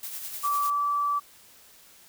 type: noise with tremolo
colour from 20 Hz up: blue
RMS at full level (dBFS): -35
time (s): 0.03-0.7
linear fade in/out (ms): 2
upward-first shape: sine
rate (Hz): 10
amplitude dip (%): 45
type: tone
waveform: sine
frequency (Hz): 1157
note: D6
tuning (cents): -26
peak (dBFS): -23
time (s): 0.43-1.2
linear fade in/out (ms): 20
effects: white hiss -54 dBFS RMS until 2.08 s